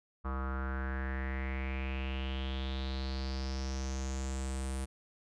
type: tone with low-pass filter sweep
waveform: square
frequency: 66.2 Hz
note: C2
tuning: 21 cents sharp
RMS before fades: -36 dBFS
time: 0.24-4.86 s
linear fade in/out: 20 ms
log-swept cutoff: 1200 to 9500 Hz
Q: 5.8
effects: none